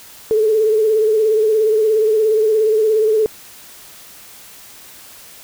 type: tone with vibrato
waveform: sine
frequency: 434.3 Hz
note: A4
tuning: 23 cents flat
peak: -11 dBFS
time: 0.31-3.26 s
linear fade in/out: 0 ms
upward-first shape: sine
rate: 17 Hz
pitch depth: 48 cents each way
effects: white hiss -40 dBFS RMS until 5.43 s